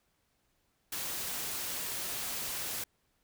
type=noise; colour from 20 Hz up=white; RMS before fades=-37 dBFS; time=0.92-2.84 s; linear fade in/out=5 ms; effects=pink hiss -75 dBFS RMS until 3.23 s